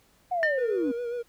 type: linear sweep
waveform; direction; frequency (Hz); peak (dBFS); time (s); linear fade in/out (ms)
sine; down; 740 to 253.8; -24; 0.31-0.92; 10
type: tone with exponential decay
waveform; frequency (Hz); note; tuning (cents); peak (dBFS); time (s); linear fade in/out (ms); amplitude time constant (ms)
sine; 1806; A6; +45; -18; 0.43-0.82; 0; 83
type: tone with vibrato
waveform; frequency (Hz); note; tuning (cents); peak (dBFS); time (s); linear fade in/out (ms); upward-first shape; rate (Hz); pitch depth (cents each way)
triangle; 478.4; A#4; +45; -27; 0.57-1.23; 20; sine; 7.3; 40
effects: tanh soft clip ceiling -16 dBFS + pink hiss -63 dBFS RMS until 1.28 s